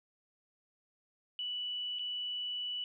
sine tone with dropouts, 2960 Hz, F#7, in tune, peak -35 dBFS, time 1.39-2.84 s, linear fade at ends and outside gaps 1 ms, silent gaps 1.987-1.993 s, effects none

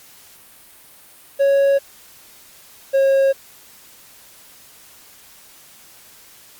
triangle tone pair in turn, 554.4 / 542.7 Hz, C#5 / C#5, 0 / -37 cents, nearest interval unison, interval 37 cents, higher first, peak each -10 dBFS, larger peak neither, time 1.39-1.79 / 2.93-3.33 s, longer neither, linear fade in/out 20 ms, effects white hiss -46 dBFS RMS until 6.59 s + Opus 48 kbps

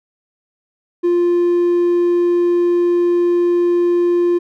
triangle tone, 349.2 Hz, F4, in tune, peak -9 dBFS, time 1.03-4.39 s, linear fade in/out 20 ms, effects tanh soft clip ceiling -5 dBFS

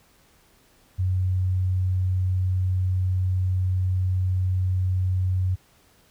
sine tone, 92.5 Hz, F#2, in tune, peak -20 dBFS, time 0.98-5.56 s, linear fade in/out 20 ms, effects pink hiss -59 dBFS RMS until 6.1 s

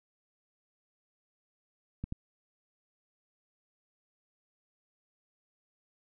clicks, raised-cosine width 5 ms, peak -23 dBFS, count 2, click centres 2.04 / 2.124 s, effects none

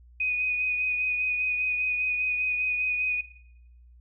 sine tone with vibrato, 2489 Hz, D#7, in tune, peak -24 dBFS, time 0.2-3.21 s, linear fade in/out 5 ms, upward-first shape sine, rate 5 Hz, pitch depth 18 cents each way, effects noise-tail reverb RT60 0.8 s tail -19 dB re dry + added 60 Hz sine -50 dBFS peak until 4 s

